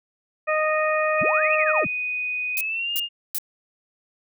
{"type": "harmonic tone", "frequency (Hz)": 619, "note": "D#5", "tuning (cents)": -9, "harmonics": [1, 2, 3, 4], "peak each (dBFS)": [-22, -25, -27, -28], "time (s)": [0.47, 1.85], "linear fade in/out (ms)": 20}
{"type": "tone with pitch glide", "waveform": "sine", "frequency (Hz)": [2488, 2825], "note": ["D#7", "F7"], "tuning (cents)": [-1, 19], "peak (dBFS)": -24, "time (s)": [1.16, 3.09], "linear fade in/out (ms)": 50, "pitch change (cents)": 220, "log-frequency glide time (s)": [2.53, 2.91]}
{"type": "linear two-way sweep", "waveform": "sine", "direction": "up then down", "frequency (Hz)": [82.6, 2738, 82.6], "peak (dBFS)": -26, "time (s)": [1.21, 1.87], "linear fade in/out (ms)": 5, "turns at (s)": 1.54}
{"type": "noise bursts", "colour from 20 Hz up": "violet", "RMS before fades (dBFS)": -26, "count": 3, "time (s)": [2.57, 3.384], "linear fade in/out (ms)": 0, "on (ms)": 38, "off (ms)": 350}
{"effects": []}